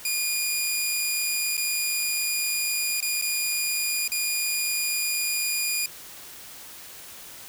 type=tone with dropouts; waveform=10% pulse; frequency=2436 Hz; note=D#7; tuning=37 cents flat; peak=-15 dBFS; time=0.05-5.86 s; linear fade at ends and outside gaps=2 ms; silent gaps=1.569-1.577 / 3.005-3.025 / 3.214-3.222 / 4.078-4.118 s; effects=white hiss -43 dBFS RMS until 7.48 s